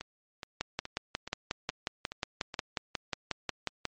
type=two click trains; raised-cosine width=0.2 ms; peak=-21 / -13 dBFS; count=7 / 19; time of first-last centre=0.01-2.542 / 0.61-3.853 s; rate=2.37 / 5.55 Hz; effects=low-pass 7000 Hz 12 dB/octave + MP3 48 kbps